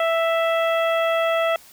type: harmonic tone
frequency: 660 Hz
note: E5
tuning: 2 cents sharp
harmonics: 1 / 2 / 3 / 4 / 5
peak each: -19 / -25 / -29 / -31 / -33 dBFS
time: 0-1.56 s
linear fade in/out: 2 ms
effects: white hiss -48 dBFS RMS until 1.72 s